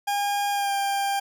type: tone with pitch glide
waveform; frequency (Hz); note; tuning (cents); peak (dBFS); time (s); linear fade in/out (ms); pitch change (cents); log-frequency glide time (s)
40% pulse; 811 to 795.7; G#5 to G5; -41 to +26; -22; 0.07-1.2; 10; -33; 0.51-0.74
effects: none